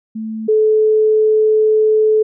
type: tone pair in turn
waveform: sine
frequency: 220 / 432.7 Hz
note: A3 / A4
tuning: 0 / -29 cents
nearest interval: octave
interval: 1171 cents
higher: second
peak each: -21 / -9 dBFS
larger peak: second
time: 0.15-0.48 / 0.48-2.23 s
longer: second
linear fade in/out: 10 ms
effects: none